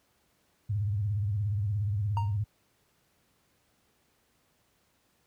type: tone with vibrato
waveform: sine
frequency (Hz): 102.5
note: G#2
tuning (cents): -22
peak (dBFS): -26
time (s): 0.69-2.44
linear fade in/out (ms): 10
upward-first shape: sine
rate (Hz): 17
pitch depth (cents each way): 130
type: tone with exponential decay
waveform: triangle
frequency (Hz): 929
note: A#5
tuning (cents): -6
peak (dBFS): -25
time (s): 2.17-2.37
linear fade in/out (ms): 1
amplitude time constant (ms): 43
effects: pink hiss -70 dBFS RMS until 5.26 s + high-pass 60 Hz 12 dB/octave